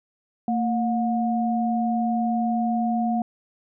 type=tone pair together; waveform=sine; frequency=228.1 / 720 Hz; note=A#3 / F#5; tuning=-37 / -47 cents; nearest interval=octave + minor sixth; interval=1990 cents; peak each=-22 / -25 dBFS; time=0.48-3.22 s; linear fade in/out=2 ms; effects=none